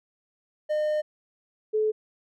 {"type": "tone pair in turn", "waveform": ["triangle", "sine"], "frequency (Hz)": [608, 431.1], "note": ["D#5", "A4"], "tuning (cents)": [-40, -35], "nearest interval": "tritone", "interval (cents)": 595, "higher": "first", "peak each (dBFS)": -21, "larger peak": "neither", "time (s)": [[0.69, 1.02], [1.73, 1.92]], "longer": "first", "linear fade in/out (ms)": 20, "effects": []}